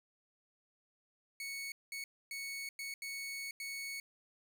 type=tone bursts at uneven times; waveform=sawtooth; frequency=2217 Hz; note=C#7; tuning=in tune; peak=-37 dBFS; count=6; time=1.4-1.72 / 1.92-2.04 / 2.31-2.69 / 2.79-2.94 / 3.02-3.51 / 3.6-4 s; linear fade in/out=2 ms; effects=none